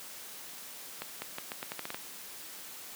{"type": "accelerating click train", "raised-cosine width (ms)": 0.3, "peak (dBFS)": -20, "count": 10, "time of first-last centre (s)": [1.02, 1.945], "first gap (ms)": 200, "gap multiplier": 0.82, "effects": ["white hiss -46 dBFS RMS until 2.95 s", "high-pass 150 Hz 12 dB/octave"]}